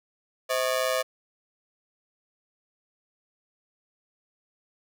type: ring-modulated tone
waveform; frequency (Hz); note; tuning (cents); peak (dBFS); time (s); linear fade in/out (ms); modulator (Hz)
sawtooth; 581; D5; -19; -17; 0.49-1.03; 20; 61.4
effects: none